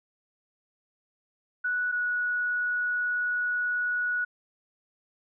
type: tone pair in turn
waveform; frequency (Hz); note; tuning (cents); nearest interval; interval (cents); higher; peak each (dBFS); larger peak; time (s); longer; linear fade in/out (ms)
sine; 1475 / 1464.8; F#6 / F#6; -6 / -18; unison; 12; first; -25; neither; 1.64-1.92 / 1.92-4.25; second; 10
effects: none